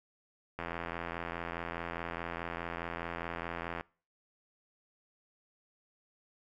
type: click train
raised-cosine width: 0.5 ms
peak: -22 dBFS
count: 274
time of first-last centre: 0.59-3.809 s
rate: 84.8 Hz
effects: noise-tail reverb RT60 0.4 s tail -24 dB re dry